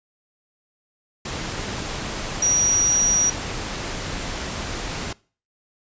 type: tone in noise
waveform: sine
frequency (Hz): 5770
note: F#8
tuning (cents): -44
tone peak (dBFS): -16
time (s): 2.42-3.3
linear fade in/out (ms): 5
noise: pink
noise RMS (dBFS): -29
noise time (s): 1.25-5.13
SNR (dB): +10
effects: noise-tail reverb RT60 0.4 s tail -23 dB re dry + resampled to 16000 Hz